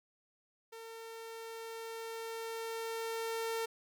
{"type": "tone with level ramp", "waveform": "sawtooth", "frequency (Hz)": 453.5, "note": "A#4", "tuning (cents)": -48, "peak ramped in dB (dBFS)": [-43, -30], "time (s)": [0.72, 3.66], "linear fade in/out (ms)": 10, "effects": []}